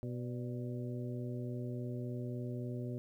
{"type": "harmonic tone with a mistuned harmonic", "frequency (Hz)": 123.47, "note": "B2", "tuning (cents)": 0, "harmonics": [1, 2, 3, 4, 5], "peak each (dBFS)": [-39, -43, -46, -51, -51], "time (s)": [0.03, 2.98], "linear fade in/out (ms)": 0, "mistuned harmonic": 5, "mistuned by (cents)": -68, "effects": ["12-bit"]}